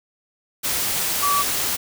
sine tone in noise, 1148 Hz, D6, 40 cents flat, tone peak -18 dBFS, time 1.22-1.43 s, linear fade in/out 20 ms, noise white, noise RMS -23 dBFS, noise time 0.63-1.77 s, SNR +2 dB, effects none

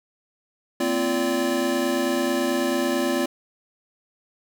square tone cluster, 230 / 259.1 / 343.5 / 578 Hz, A#3 / C4 / F4 / D5, -23 / -17 / -29 / -28 cents, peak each -32 / -26 / -26 / -28 dBFS, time 0.8-3.26 s, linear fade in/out 5 ms, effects none

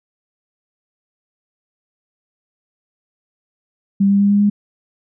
sine tone with pitch steps, 197.7 / 199.54 / 201.4 / 203.3 / 205.1 Hz, G3 / G3 / G3 / G#3 / G#3, +15 / +31 / +47 / -37 / -21 cents, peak -10 dBFS, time 4-4.5 s, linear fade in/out 10 ms, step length 100 ms, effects none

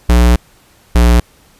square tone pair in turn, 60 / 59.28 Hz, B1 / A#1, -49 / +30 cents, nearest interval unison, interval 21 cents, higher first, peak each -6 dBFS, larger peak neither, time 0.09-0.36 / 0.95-1.2 s, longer first, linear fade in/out 5 ms, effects pink hiss -48 dBFS RMS until 1.59 s + resampled to 32000 Hz

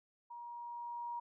sine tone with level ramp, 950 Hz, A#5, 33 cents sharp, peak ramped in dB -46 to -38 dBFS, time 0.3-1.2 s, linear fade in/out 10 ms, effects none

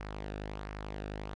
sawtooth tone with flanger, 51.4 Hz, G#1, 17 cents flat, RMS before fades -41 dBFS, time 0-1.34 s, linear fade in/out 0 ms, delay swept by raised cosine 0.26 to 0.97 ms, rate 1.4 Hz, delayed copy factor -0.5, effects low-pass 4000 Hz 12 dB/octave

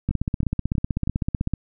two click trains, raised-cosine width 5 ms, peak -10 / -12 dBFS, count 24 / 4, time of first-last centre 0.09-1.537 / 0.11-1.075 s, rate 15.9 / 3.11 Hz, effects none

